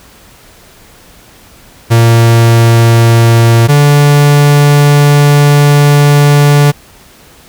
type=tone pair in turn; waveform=45% pulse; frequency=115.8 / 145.02 Hz; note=A#2 / D3; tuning=-11 / -22 cents; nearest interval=major third; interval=389 cents; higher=second; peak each=-3 dBFS; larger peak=neither; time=1.9-3.68 / 3.68-6.72 s; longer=second; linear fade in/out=20 ms; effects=pink hiss -39 dBFS RMS until 7.48 s